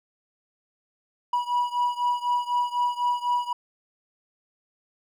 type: beating tone pair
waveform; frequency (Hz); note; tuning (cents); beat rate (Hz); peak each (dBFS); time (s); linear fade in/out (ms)
triangle; 972 / 976; B5 / B5; -28 / -21; 4; -23 / -25; 1.33-3.53; 5
effects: none